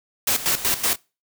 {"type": "noise with tremolo", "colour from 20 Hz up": "white", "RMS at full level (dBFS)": -20, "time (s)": [0.27, 0.96], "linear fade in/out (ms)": 5, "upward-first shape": "square", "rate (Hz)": 5.3, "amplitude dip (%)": 75, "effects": ["noise-tail reverb RT60 0.3 s tail -25 dB re dry"]}